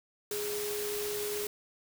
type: tone in noise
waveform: sine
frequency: 415.3 Hz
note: G#4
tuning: in tune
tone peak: -34 dBFS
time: 0.31-1.47 s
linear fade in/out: 2 ms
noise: white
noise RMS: -38 dBFS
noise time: 0.31-1.47 s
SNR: +1 dB
effects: none